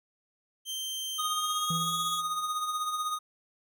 sawtooth tone with pitch glide, 3136 to 3361 Hz, G7 to G#7, 0 to +20 cents, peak -30 dBFS, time 0.65-2.22 s, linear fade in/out 50 ms, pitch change +120 cents, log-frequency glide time 1.2-1.96 s
square tone with tremolo, 1240 Hz, D#6, 6 cents flat, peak -28 dBFS, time 1.18-3.19 s, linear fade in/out 20 ms, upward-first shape triangle, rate 16 Hz, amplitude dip 55%
triangle tone with exponential decay, 164.2 Hz, E3, 6 cents flat, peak -27 dBFS, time 1.7-2.49 s, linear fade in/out 5 ms, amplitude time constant 170 ms
effects none

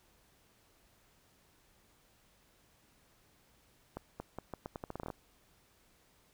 accelerating click train, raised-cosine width 1 ms, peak -26 dBFS, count 14, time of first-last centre 3.97-5.102 s, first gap 230 ms, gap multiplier 0.81, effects pink hiss -68 dBFS RMS until 6.33 s

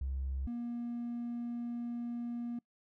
triangle tone pair in turn, 66.6 / 237.9 Hz, C2 / A#3, +31 / +35 cents, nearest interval octave + minor seventh, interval 2204 cents, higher second, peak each -30 / -33 dBFS, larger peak first, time 0.01-0.47 / 0.47-2.59 s, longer second, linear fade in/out 5 ms, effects noise-tail reverb RT60 0.1 s tail -26 dB re dry + tanh soft clip ceiling -31 dBFS

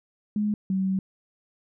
sine tone pair in turn, 209.5 / 190.55 Hz, G#3 / G3, +15 / -49 cents, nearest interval major second, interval 164 cents, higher first, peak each -22 dBFS, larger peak neither, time 0.36-0.54 / 0.7-0.99 s, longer second, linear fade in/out 2 ms, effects none

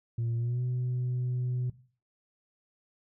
sine tone with pitch glide, 116.54 to 124.9 Hz, A#2 to B2, 0 to +20 cents, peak -26 dBFS, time 0.18-1.7 s, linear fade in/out 5 ms, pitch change +120 cents, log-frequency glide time 0.37-0.62 s, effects noise-tail reverb RT60 0.4 s tail -17 dB re dry + tanh soft clip ceiling -26 dBFS

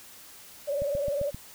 sine tone with vibrato, 571 Hz, D5, 49 cents flat, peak -26 dBFS, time 0.67-1.31 s, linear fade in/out 20 ms, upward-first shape sine, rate 20 Hz, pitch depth 74 cents each way
click train, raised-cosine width 5 ms, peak -25 dBFS, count 5, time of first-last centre 0.82-1.346 s, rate 7.61 Hz
effects white hiss -49 dBFS RMS until 1.54 s

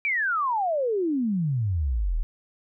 sine exponential sweep, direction down, 2378 to 34.65 Hz, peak -22 dBFS, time 0.05-2.23 s, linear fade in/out 0 ms, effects none

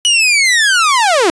sawtooth linear sweep, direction down, 2965 to 307.1 Hz, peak -5 dBFS, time 0.05-1.3 s, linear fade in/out 0 ms, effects resampled to 22050 Hz

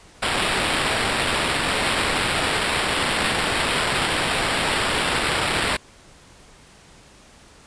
blue noise with sample-and-hold, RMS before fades -22 dBFS, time 0.22-5.77 s, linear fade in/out 10 ms, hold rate 6300 Hz, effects pink hiss -49 dBFS RMS until 7.66 s + resampled to 22050 Hz

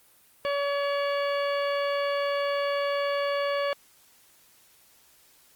harmonic tone with a mistuned harmonic, 567 Hz, C#5, 39 cents sharp, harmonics 1 / 2 / 3 / 4 / 5 / 6 / 8, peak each -26 / -32 / -36 / -38 / -40 / -42 / -44 dBFS, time 0.45-3.73 s, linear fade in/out 0 ms, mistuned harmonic 8, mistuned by -18 cents, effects white hiss -59 dBFS RMS until 5.55 s + Opus 32 kbps

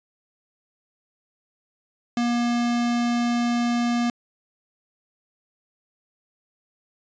square tone, 238.6 Hz, A#3, 41 cents sharp, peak -21 dBFS, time 2.17-4.1 s, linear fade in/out 2 ms, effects resampled to 16000 Hz

